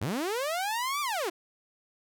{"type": "linear two-way sweep", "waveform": "sawtooth", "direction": "up then down", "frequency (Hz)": [82.41, 1200, 311.9], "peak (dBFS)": -25, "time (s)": [0.01, 1.3], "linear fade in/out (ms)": 10, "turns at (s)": 1.01, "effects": []}